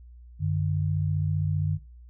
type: tone pair together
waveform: sine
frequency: 95.16 / 150.4 Hz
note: F#2 / D3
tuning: +49 / +42 cents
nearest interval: minor sixth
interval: 793 cents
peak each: -26 dBFS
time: 0.39-1.79 s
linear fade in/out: 50 ms
effects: noise-tail reverb RT60 0.3 s tail -20 dB re dry + added 60 Hz sine -45 dBFS peak until 2.09 s